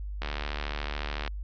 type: click train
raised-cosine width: 0.3 ms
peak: -17 dBFS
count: 79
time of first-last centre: 0.22-1.277 s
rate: 73.8 Hz
effects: added 50 Hz sine -33 dBFS peak until 1.43 s + resampled to 16000 Hz